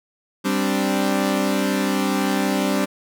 sawtooth chord, G suspended fourth, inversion none, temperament equal, 196 / 261.6 / 293.7 Hz, G3 / C4 / D4, 0 / 0 / 0 cents, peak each -18 / -20 / -20 dBFS, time 0.44-2.86 s, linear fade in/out 20 ms, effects none

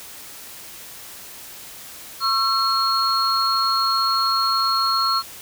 sine tone cluster, 1094 / 1341 / 4301 Hz, C#6 / E6 / C8, -23 / +29 / +47 cents, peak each -23 / -21 / -21 dBFS, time 2.2-5.23 s, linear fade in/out 50 ms, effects white hiss -39 dBFS RMS until 5.41 s

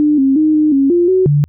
sine tone with pitch steps, 299 / 269.3 / 309.4 / 305.3 / 273.8 / 348.3 / 373.5 / 145.6 Hz, D4 / C#4 / D#4 / D#4 / C#4 / F4 / F#4 / D3, +31 / -50 / -10 / -33 / -21 / -5 / +16 / -15 cents, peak -8 dBFS, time 0-1.44 s, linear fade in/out 0 ms, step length 180 ms, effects added 82 Hz sine -43 dBFS peak until 1.48 s

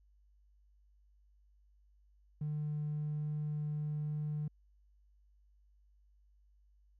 triangle tone, 150.2 Hz, D3, 39 cents sharp, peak -31 dBFS, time 2.41-4.48 s, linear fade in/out 5 ms, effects tanh soft clip ceiling -31 dBFS + added 50 Hz sine -64 dBFS peak until 6.99 s

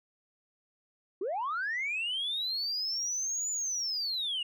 sine linear two-way sweep, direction up then down, 341.6 to 7040 to 2793 Hz, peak -29 dBFS, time 1.21-4.43 s, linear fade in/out 5 ms, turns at 3.5 s, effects tanh soft clip ceiling -27 dBFS

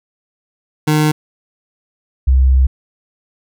25% pulse / sine tone pair in turn, 152.7 / 65.31 Hz, D#3 / C2, -32 / -3 cents, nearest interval octave + minor third, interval 1471 cents, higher first, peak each -7 dBFS, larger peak neither, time 0.87-1.12 / 2.27-2.67 s, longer second, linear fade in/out 10 ms, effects none

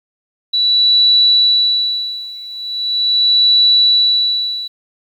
sine tone with tremolo, 3943 Hz, B7, 4 cents flat, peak -7 dBFS, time 0.53-4.68 s, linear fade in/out 10 ms, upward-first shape sine, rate 0.4 Hz, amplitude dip 90%, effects 8-bit

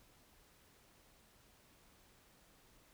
silence, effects pink hiss -67 dBFS RMS until 2.93 s

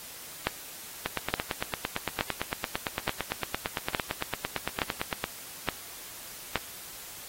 two click trains, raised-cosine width 0.3 ms, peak -12 / -9 dBFS, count 38 / 8, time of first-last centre 1.06-5.241 / 0.47-6.557 s, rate 8.85 / 1.15 Hz, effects white hiss -44 dBFS RMS until 7.28 s + AAC 48 kbps

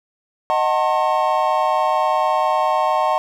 triangle chord, D# diminished seventh, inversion none, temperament just, 622.3 / 746.7 / 896 / 1075.3 Hz, D#5 / F#5 / A5 / C6, 0 / +16 / +31 / +47 cents, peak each -19 dBFS, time 0.5-3.18 s, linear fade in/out 0 ms, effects none

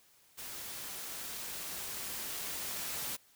white noise with level ramp, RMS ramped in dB -44 to -38 dBFS, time 0.37-3.17 s, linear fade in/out 20 ms, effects white hiss -65 dBFS RMS until 3.35 s

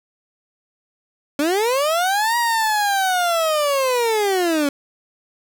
30% pulse linear two-way sweep, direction up then down, 276.6 to 958 to 276.6 Hz, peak -14 dBFS, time 1.39-4.69 s, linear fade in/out 2 ms, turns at 2.37 s, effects none

